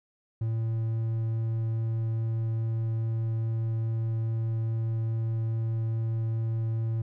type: tone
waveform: triangle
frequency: 112.8 Hz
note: A2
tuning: 44 cents sharp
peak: -24 dBFS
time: 0.41-7.02 s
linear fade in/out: 5 ms
effects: none